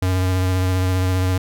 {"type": "tone with vibrato", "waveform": "square", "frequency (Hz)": 92.5, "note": "F#2", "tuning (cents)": 0, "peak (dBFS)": -17, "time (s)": [0.02, 1.38], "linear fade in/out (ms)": 5, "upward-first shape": "triangle", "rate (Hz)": 15, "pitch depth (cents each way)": 25, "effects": []}